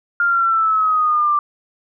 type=exponential sweep; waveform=sine; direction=down; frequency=1408 to 1174.7 Hz; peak=-13 dBFS; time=0.2-1.39 s; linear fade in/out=2 ms; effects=none